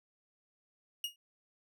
40% pulse tone with exponential decay, 2864 Hz, F7, 43 cents sharp, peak -30 dBFS, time 1.04-1.16 s, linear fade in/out 2 ms, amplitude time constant 25 ms, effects none

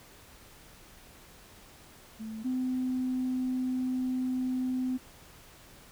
sine tone pair in turn, 220 / 255.5 Hz, A3 / C4, 0 / -41 cents, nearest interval minor third, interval 259 cents, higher second, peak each -36 / -27 dBFS, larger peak second, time 2.19-2.44 / 2.44-4.98 s, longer second, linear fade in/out 20 ms, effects tanh soft clip ceiling -23 dBFS + pink hiss -54 dBFS RMS until 5.91 s

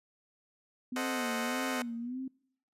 sine tone with vibrato, 246.9 Hz, B3, in tune, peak -35 dBFS, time 0.92-2.28 s, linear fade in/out 5 ms, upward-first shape sine, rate 1.7 Hz, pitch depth 110 cents each way
15% pulse chord, A diminished seventh, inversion none, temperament equal, 440 / 523.3 / 622.3 / 740 Hz, A4 / C5 / Eb5 / Gb5, 0 / 0 / 0 / 0 cents, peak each -34 / -32 / -32 / -32 dBFS, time 0.96-1.82 s, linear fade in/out 2 ms
effects noise-tail reverb RT60 0.7 s tail -26 dB re dry + resampled to 32000 Hz

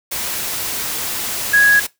sine tone in noise, 1661.2 Hz, G#6, in tune, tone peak -8 dBFS, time 1.53-1.8 s, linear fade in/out 10 ms, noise white, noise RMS -23 dBFS, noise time 0.11-1.87 s, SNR +12 dB, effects noise-tail reverb RT60 0.2 s tail -20 dB re dry

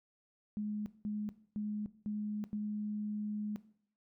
sine tone bursts at uneven times, 210 Hz, G#3, 19 cents sharp, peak -34 dBFS, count 5, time 0.57-0.86 / 1.05-1.29 / 1.56-1.86 / 2.06-2.44 / 2.53-3.56 s, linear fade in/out 0 ms, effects noise-tail reverb RT60 0.6 s tail -17 dB re dry

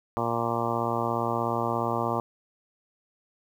harmonic tone, 116.9 Hz, A#2, 5 cents sharp, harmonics 1 / 2 / 3 / 4 / 5 / 6 / 7 / 8 / 9 / 10, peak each -34 / -34 / -34 / -34 / -34 / -34 / -34 / -34 / -34 / -34 dBFS, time 0.17-2.2 s, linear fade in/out 0 ms, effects 9-bit

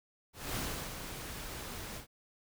pink noise with ADSR envelope, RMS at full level -36 dBFS, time 0.33-2.07 s, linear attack 230 ms, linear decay 350 ms, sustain -7 dB, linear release 110 ms, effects none

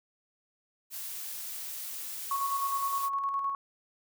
blue noise, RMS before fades -39 dBFS, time 0.9-3.1 s, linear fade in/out 50 ms
sine tone with tremolo, 1105 Hz, C#6, 6 cents flat, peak -27 dBFS, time 2.31-3.55 s, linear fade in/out 2 ms, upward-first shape square, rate 9.7 Hz, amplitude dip 35%
effects none

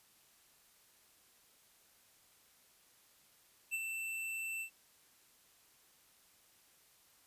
square tone with ADSR envelope, 2671 Hz, E7, 22 cents sharp, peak -34 dBFS, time 3.71-4.7 s, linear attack 30 ms, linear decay 37 ms, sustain -5 dB, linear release 87 ms, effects white hiss -67 dBFS RMS until 7.26 s + resampled to 32000 Hz

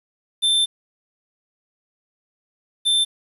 square tone pair in turn, 3558 / 3558 Hz, A7 / A7, +19 / +19 cents, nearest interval unison, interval 0 cents, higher neither, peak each -16 dBFS, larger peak neither, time 0.42-0.66 / 2.85-3.05 s, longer first, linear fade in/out 20 ms, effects resampled to 32000 Hz + 8-bit

